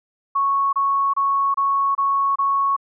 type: tone bursts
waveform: sine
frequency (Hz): 1106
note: C#6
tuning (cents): -4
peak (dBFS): -16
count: 6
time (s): 0.35-2.765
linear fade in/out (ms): 10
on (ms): 380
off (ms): 27
effects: none